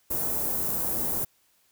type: band-stop noise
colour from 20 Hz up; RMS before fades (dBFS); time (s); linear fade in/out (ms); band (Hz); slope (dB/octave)
white; -28; 0.1-1.25; 10; 690 to 14000; 12
effects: white hiss -66 dBFS RMS until 1.71 s